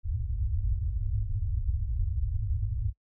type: low-pass noise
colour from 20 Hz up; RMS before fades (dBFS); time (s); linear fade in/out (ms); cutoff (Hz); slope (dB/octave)
white; -29; 0.03-2.93; 50; 110; 96
effects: noise-tail reverb RT60 0.1 s tail -24 dB re dry